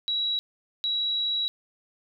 sine tone bursts at uneven times, 3888 Hz, B7, 28 cents flat, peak -24 dBFS, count 2, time 0.08-0.39 / 0.84-1.48 s, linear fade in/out 0 ms, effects none

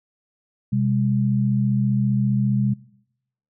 sine tone pair together, 127.7 / 202.7 Hz, C3 / G#3, -42 / -42 cents, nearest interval minor sixth, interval 800 cents, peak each -20 / -21 dBFS, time 0.72-2.74 s, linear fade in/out 10 ms, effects noise-tail reverb RT60 0.8 s tail -22 dB re dry

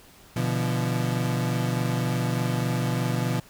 35% pulse chord, B diminished, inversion none, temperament equal with one note detuned, 123.47 / 146.83 / 171.61 Hz, B2 / D3 / F3, 0 / 0 / -30 cents, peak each -24 / -30 / -27 dBFS, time 0.36-3.4 s, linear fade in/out 5 ms, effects pink hiss -52 dBFS RMS until 3.49 s

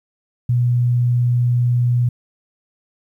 sine tone, 121.9 Hz, B2, 22 cents flat, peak -13 dBFS, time 0.49-2.09 s, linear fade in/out 5 ms, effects 9-bit

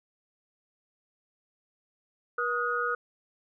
sine tone cluster, 479.9 / 1247 / 1448 Hz, B4 / D#6 / F#6, -50 / +3 / -38 cents, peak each -33 / -30 / -30 dBFS, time 2.38-2.95 s, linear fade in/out 5 ms, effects none

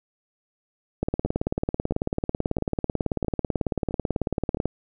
two click trains, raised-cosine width 2 ms, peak -17 / -10 dBFS, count 6 / 67, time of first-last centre 1.26-4.571 / 1.03-4.656 s, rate 1.51 / 18.2 Hz, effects none

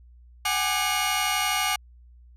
sawtooth tone cluster, 754 / 826 / 1196 / 2176 / 2875 Hz, F#5 / G#5 / D6 / C#7 / F7, +32 / -10 / +31 / -33 / +50 cents, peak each -26 dBFS, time 0.45-1.76 s, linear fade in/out 5 ms, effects added 60 Hz sine -48 dBFS peak until 2.36 s + resampled to 32000 Hz

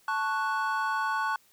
triangle chord, F# minor, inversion first, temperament equal, 880 / 1108.7 / 1480 Hz, A5 / C#6 / F#6, 0 / 0 / 0 cents, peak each -29 dBFS, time 0.08-1.36 s, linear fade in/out 2 ms, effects white hiss -63 dBFS RMS until 1.52 s

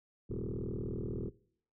sine tone with frequency modulation, 128.8 Hz, C3, 27 cents flat, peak -34 dBFS, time 0.29-1.3 s, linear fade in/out 20 ms, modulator 40.2 Hz, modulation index 7.4, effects noise-tail reverb RT60 0.6 s tail -22 dB re dry + tanh soft clip ceiling -30 dBFS

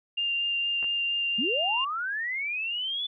sine tone with vibrato, 2794 Hz, F7, in tune, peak -25 dBFS, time 0.17-1.85 s, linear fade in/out 10 ms, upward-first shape sine, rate 4.3 Hz, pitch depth 9 cents each way
clicks, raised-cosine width 0.5 ms, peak -28 dBFS, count 2, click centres 0.828 / 0.843 s
sine linear sweep, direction up, 193.1 to 3500 Hz, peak -28 dBFS, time 1.38-3.07 s, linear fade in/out 10 ms
effects none

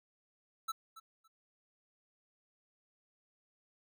square tone with echo, 1318.5 Hz, E6, in tune, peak -35 dBFS, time 0.68-0.72 s, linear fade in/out 10 ms, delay 280 ms, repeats 2, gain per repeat -15 dB, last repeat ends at 1.28 s, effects none

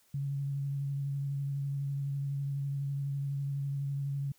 sine tone with vibrato, 139.7 Hz, C#3, 14 cents sharp, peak -31 dBFS, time 0.14-4.32 s, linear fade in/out 5 ms, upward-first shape triangle, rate 12 Hz, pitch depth 22 cents each way, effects white hiss -67 dBFS RMS until 4.38 s

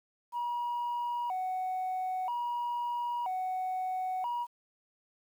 sine tone with vibrato, 845 Hz, G#5, 30 cents sharp, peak -29 dBFS, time 0.32-4.47 s, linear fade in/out 50 ms, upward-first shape square, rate 0.51 Hz, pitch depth 220 cents each way, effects tanh soft clip ceiling -29 dBFS + 10-bit

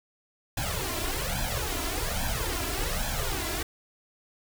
pink noise with flanger, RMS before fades -30 dBFS, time 0.57-3.63 s, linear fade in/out 5 ms, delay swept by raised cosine 1.2 to 3 ms, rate 1.2 Hz, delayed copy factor +0.95, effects none

